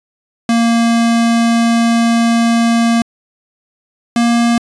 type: tone pair in turn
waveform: square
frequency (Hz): 231.9 / 235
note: A#3 / A#3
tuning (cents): -9 / +14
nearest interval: unison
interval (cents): 23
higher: second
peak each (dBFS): -10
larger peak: neither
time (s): 0.49-3.02 / 4.16-4.58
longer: first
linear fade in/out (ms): 2
effects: resampled to 22050 Hz